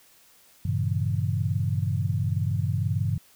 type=chord; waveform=sine; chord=G diminished seventh; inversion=none; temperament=equal; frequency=98 / 116.54 / 138.59 / 164.81 Hz; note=G2 / Bb2 / Db3 / Fb3; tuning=0 / 0 / 0 / 0 cents; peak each=-26 / -29 / -29 / -32 dBFS; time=0.65-3.18 s; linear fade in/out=5 ms; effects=white hiss -57 dBFS RMS until 3.35 s